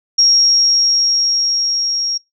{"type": "tone with level ramp", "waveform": "sine", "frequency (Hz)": 5588, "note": "F8", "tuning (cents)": 0, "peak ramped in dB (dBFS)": [-7, -16], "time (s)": [0.18, 2.18], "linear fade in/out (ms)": 10, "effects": ["noise-tail reverb RT60 0.2 s tail -26 dB re dry"]}